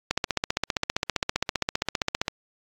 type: click train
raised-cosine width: 0.2 ms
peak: -6 dBFS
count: 34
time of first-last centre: 0.11-2.281 s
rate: 15.2 Hz
effects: AAC 64 kbps